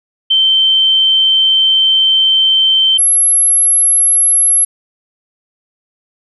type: tone pair in turn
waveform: sine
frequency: 3108 / 11106 Hz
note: G7 / F9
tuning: -16 / -11 cents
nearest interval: octave + minor seventh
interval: 2205 cents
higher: second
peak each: -7 dBFS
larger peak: neither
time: 0.3-2.98 / 2.98-4.65 s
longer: first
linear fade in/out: 10 ms
effects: none